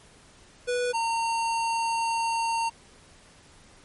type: tone pair in turn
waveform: square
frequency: 490.8 / 915.9 Hz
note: B4 / A#5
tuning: -11 / -31 cents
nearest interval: major seventh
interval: 1080 cents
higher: second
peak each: -25 dBFS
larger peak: neither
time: 0.67-0.93 / 0.93-2.7 s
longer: second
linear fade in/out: 20 ms
effects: pink hiss -54 dBFS RMS until 3.84 s + MP3 48 kbps